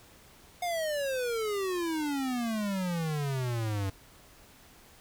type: exponential sweep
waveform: square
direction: down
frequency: 721 to 94.9 Hz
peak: -30 dBFS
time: 0.62-3.9 s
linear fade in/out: 5 ms
effects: pink hiss -56 dBFS RMS until 5 s